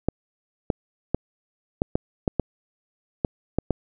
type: clicks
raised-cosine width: 2 ms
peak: -7 dBFS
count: 10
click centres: 0.086 / 0.702 / 1.146 / 1.819 / 1.955 / 2.278 / 2.397 / 3.248 / 3.586 / 3.707 s
effects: none